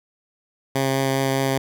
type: tone with vibrato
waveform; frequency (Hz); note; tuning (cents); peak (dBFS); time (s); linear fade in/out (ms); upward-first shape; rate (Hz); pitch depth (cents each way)
10% pulse; 134.8; C#3; -48; -11; 0.75-1.58; 5; triangle; 4.9; 11
effects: none